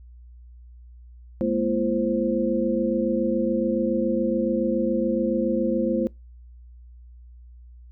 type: tone cluster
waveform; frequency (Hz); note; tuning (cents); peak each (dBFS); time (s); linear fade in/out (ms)
sine; 211.5 / 238.6 / 339.9 / 523; G#3 / A#3 / F4 / C5; +32 / +41 / -47 / -1; -26; 1.41-6.07; 0
effects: noise-tail reverb RT60 0.2 s tail -24 dB re dry + added 60 Hz sine -43 dBFS peak until 7.91 s